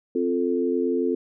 sine chord, F major, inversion second, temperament equal, 261.6 / 349.2 / 440 Hz, C4 / F4 / A4, 0 / 0 / 0 cents, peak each -25 dBFS, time 0.15-1.15 s, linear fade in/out 5 ms, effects none

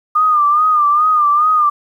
sine tone with vibrato, 1210 Hz, D#6, 49 cents flat, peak -9 dBFS, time 0.15-1.7 s, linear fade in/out 10 ms, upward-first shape sine, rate 2.4 Hz, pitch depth 68 cents each way, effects 8-bit

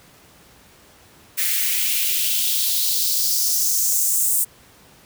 blue noise with high-pass filter sweep, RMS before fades -20 dBFS, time 1.37-4.45 s, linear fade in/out 20 ms, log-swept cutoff 1900 to 8600 Hz, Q 2.6, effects pink hiss -50 dBFS RMS until 5.05 s + high-pass 60 Hz 12 dB/octave

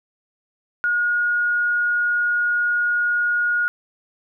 sine tone, 1439 Hz, F#6, 49 cents flat, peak -17 dBFS, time 0.84-3.68 s, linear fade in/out 0 ms, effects none

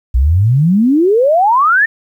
sine exponential sweep, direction up, 57.9 to 1842 Hz, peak -7 dBFS, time 0.14-1.86 s, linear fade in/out 10 ms, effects 8-bit

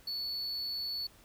triangle tone, 4435 Hz, C#8, in tune, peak -33 dBFS, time 0.07-1.07 s, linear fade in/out 5 ms, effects added 50 Hz sine -67 dBFS peak until 1.24 s + pink hiss -60 dBFS RMS until 1.24 s

